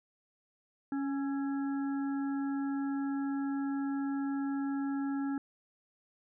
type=harmonic tone with a mistuned harmonic; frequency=277.2 Hz; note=C#4; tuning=in tune; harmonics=1 / 3 / 5 / 6; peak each=-31 / -45 / -48 / -50 dBFS; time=0.92-5.38 s; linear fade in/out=2 ms; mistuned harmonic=5; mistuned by=-49 cents; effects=none